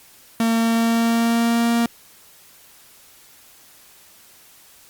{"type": "tone with pitch glide", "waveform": "45% pulse", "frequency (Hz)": [227.9, 233.8], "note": ["A#3", "A#3"], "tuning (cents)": [-39, 5], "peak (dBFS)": -16, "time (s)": [0.4, 1.86], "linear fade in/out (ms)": 2, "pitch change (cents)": 44, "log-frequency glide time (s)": [0.55, 1.71], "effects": ["white hiss -49 dBFS RMS until 4.89 s", "Opus 48 kbps"]}